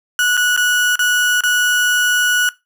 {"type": "tone with dropouts", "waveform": "35% pulse", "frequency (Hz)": 1468, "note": "F#6", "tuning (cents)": -14, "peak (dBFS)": -11, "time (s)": [0.19, 2.49], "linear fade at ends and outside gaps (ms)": 1, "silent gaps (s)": [[0.369, 0.375], [0.564, 0.575], [0.956, 0.992], [1.407, 1.436]], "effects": ["noise-tail reverb RT60 0.2 s tail -18 dB re dry"]}